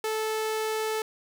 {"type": "tone", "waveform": "sawtooth", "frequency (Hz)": 436.8, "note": "A4", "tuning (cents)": -13, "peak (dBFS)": -23, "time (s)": [0.04, 1.02], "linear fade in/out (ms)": 2, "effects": []}